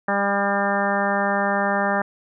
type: harmonic tone with a mistuned harmonic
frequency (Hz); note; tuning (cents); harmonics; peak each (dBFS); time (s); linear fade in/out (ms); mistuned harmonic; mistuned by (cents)
200; G3; +35; 1 / 2 / 3 / 4 / 5 / 6 / 7 / 8 / 9; -26 / -31 / -25 / -25 / -30 / -28 / -31 / -28 / -28; 0.08-2.02; 5; 5; -19
effects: none